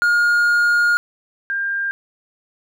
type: tone pair in turn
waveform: triangle / sine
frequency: 1424 / 1598.4 Hz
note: F6 / G6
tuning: +33 / +33 cents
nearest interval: major second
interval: 200 cents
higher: second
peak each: -11 / -19 dBFS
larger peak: first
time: 0.02-0.97 / 1.5-1.91 s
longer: first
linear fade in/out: 0 ms
effects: none